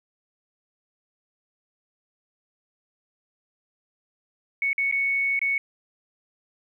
sine tone with dropouts, 2217 Hz, C#7, in tune, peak -21 dBFS, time 4.62-5.58 s, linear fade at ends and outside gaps 2 ms, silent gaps 4.731-4.78 / 4.914-4.924 / 5.392-5.415 s, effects 10-bit

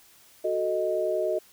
sine chord, D# diminished, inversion first, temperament equal, 370 / 440 / 622.3 Hz, F#4 / A4 / D#5, 0 / 0 / 0 cents, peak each -29 / -31 / -26 dBFS, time 0.44-1.39 s, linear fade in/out 10 ms, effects white hiss -56 dBFS RMS until 1.52 s

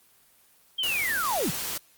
sine linear sweep, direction down, 3228 to 98 Hz, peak -25 dBFS, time 0.78-1.51 s, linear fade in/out 10 ms
white noise, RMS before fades -32 dBFS, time 0.83-1.78 s, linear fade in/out 5 ms
effects white hiss -60 dBFS RMS until 1.97 s + Opus 24 kbps

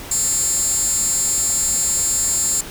15% pulse tone with high-pass filter, 450 Hz, A4, 39 cents sharp, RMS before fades -19 dBFS, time 0.11-2.61 s, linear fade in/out 5 ms, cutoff 7400 Hz, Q 6.2, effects pink hiss -34 dBFS RMS until 2.7 s

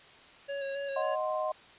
square tone with vibrato, 554.4 Hz, C#5, in tune, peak -34 dBFS, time 0.48-1.16 s, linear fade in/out 20 ms, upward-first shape square, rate 3.7 Hz, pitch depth 17 cents each way
sine chord, C diminished, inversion first, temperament equal, 622.3 / 740 / 1046.5 Hz, Eb5 / Gb5 / C6, 0 / 0 / 0 cents, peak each -31 / -36 / -35 dBFS, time 0.96-1.52 s, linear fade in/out 5 ms
effects white hiss -54 dBFS RMS until 1.78 s + resampled to 8000 Hz

